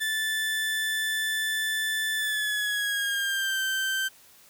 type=tone with pitch glide; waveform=30% pulse; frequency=1755 to 1554.5 Hz; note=A6 to G6; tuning=-5 to -15 cents; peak=-23 dBFS; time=0-4.09 s; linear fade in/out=20 ms; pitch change=-210 cents; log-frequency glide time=2.16-3.62 s; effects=white hiss -55 dBFS RMS until 4.49 s